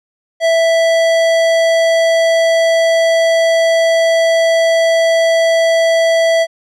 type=tone with tanh clipping; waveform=sine; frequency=659.3 Hz; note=E5; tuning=in tune; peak=-11 dBFS; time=0.4-6.47 s; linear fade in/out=50 ms; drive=18 dB; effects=none